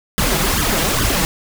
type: noise with flanger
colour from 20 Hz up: pink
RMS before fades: -17 dBFS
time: 0.18-1.25 s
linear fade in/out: 0 ms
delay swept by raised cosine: 0.6 to 6.2 ms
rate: 2.4 Hz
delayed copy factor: +0.95
effects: none